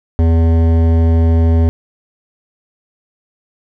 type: tone with hard clipping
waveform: sine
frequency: 82.41 Hz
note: E2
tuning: in tune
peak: -10 dBFS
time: 0.19-1.69 s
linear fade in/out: 0 ms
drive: 14 dB
effects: none